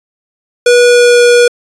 square tone with pitch glide, 485.9 to 482.5 Hz, B4 to B4, -28 to -40 cents, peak -4 dBFS, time 0.66-1.48 s, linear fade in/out 5 ms, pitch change -12 cents, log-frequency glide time 0.86-1.22 s, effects resampled to 22050 Hz

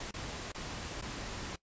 pink noise with dropouts, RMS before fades -41 dBFS, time 0-1.56 s, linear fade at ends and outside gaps 5 ms, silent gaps 0.111-0.139 / 0.52-0.546 / 1.014-1.022 s, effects noise-tail reverb RT60 0.1 s tail -19 dB re dry + resampled to 16000 Hz

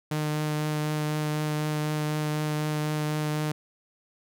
sawtooth tone with vibrato, 152 Hz, D#3, 40 cents flat, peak -22 dBFS, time 0.11-3.52 s, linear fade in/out 5 ms, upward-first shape triangle, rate 4 Hz, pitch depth 12 cents each way, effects none

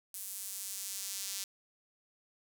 sawtooth tone with high-pass filter sweep, 196 Hz, G3, in tune, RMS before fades -41 dBFS, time 0.14-1.44 s, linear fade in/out 2 ms, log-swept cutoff 10000 to 5300 Hz, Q 1, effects 10-bit

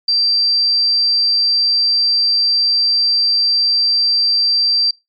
sine tone, 4699 Hz, D8, in tune, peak -11 dBFS, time 0.08-4.91 s, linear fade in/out 5 ms, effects noise-tail reverb RT60 0.2 s tail -22 dB re dry + MP3 64 kbps

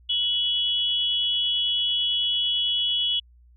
sine tone pair together, 2960 / 3349 Hz, F#7 / G#7, 0 / +14 cents, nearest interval major second, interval 214 cents, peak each -24 dBFS, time 0.09-3.2 s, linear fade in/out 10 ms, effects added 60 Hz sine -51 dBFS peak until 3.56 s

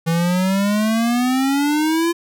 square exponential sweep, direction up, 163 to 343.8 Hz, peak -16 dBFS, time 0.06-2.13 s, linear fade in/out 20 ms, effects none

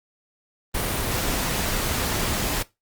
pink noise, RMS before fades -25 dBFS, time 0.74-2.63 s, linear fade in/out 10 ms, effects noise-tail reverb RT60 0.2 s tail -19 dB re dry + Opus 32 kbps

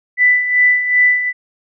sine tone with tremolo, 1987 Hz, B6, 10 cents sharp, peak -7 dBFS, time 0.17-1.33 s, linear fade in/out 50 ms, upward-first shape sine, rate 2.6 Hz, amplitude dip 65%, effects none

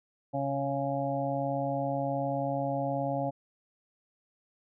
harmonic tone with a mistuned harmonic, 138.7 Hz, C#3, 1 cent sharp, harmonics 1 / 2 / 4 / 5 / 6, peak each -35 / -35 / -33 / -34 / -37 dBFS, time 0.33-3.31 s, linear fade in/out 20 ms, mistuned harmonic 1, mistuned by -23 cents, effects none

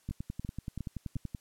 two click trains, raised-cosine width 5 ms, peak -24 / -24 dBFS, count 4 / 14, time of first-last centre 0.09-1.165 / 0.11-1.348 s, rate 2.79 / 10.5 Hz, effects white hiss -67 dBFS RMS until 1.4 s + low-pass 12000 Hz 12 dB/octave

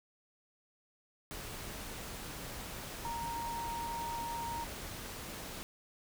sine tone in noise, 932.3 Hz, A#5, in tune, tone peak -37 dBFS, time 3.05-4.64 s, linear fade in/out 0 ms, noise pink, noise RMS -44 dBFS, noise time 1.31-5.63 s, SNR +4 dB, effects none

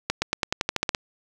accelerating click train, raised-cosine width 0.2 ms, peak -5 dBFS, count 11, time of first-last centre 0.1-0.948 s, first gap 120 ms, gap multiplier 0.92, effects 7-bit

